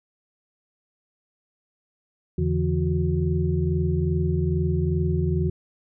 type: tone cluster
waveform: sine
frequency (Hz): 83.1 / 144.2 / 166.6 / 366.2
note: E2 / D3 / E3 / F#4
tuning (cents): +15 / -31 / +19 / -18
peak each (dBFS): -24 / -27 / -25 / -28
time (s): 2.38-5.5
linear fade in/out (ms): 5
effects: none